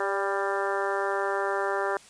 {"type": "harmonic tone with a mistuned harmonic", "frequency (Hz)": 197.7, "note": "G3", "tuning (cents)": 15, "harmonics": [2, 3, 4, 5, 6, 7, 8, 9], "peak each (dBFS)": [-30, -32, -33, -34, -35, -35, -36, -37], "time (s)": [0, 1.97], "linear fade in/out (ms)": 2, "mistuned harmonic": 3, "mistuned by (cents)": -24, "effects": ["white hiss -52 dBFS RMS until 2.09 s", "resampled to 22050 Hz"]}